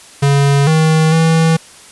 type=tone with pitch steps; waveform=square; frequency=140.6 / 158.4 / 162.4 Hz; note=C#3 / D#3 / E3; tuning=+25 / +31 / -26 cents; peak=-9 dBFS; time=0.22-1.57 s; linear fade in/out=10 ms; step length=450 ms; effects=white hiss -39 dBFS RMS until 1.91 s + resampled to 24000 Hz